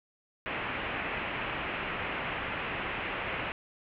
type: low-pass noise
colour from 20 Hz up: white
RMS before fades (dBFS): -35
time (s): 0.46-3.52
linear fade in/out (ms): 0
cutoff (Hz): 2800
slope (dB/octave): 48
effects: none